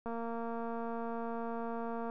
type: click train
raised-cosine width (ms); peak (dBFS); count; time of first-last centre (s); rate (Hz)
1; -27; 472; 0.06-2.099; 231
effects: none